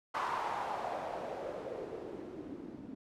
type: noise with low-pass filter sweep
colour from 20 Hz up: blue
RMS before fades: -40 dBFS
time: 0.14-2.95 s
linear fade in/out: 10 ms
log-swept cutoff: 1100 to 250 Hz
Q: 3.5
effects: none